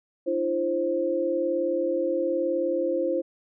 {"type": "tone cluster", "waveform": "sine", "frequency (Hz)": [302.2, 341.2, 528], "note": ["D4", "F4", "C5"], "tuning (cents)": [50, -40, 16], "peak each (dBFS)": [-32, -27, -25], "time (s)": [0.26, 3.22], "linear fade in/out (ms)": 20, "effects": []}